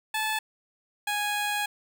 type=tone pair in turn; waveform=15% pulse; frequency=869 / 828.8 Hz; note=A5 / G#5; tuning=-22 / -4 cents; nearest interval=minor second; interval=82 cents; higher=first; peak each=-20 dBFS; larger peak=neither; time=0.14-0.39 / 1.07-1.66 s; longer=second; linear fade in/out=5 ms; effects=none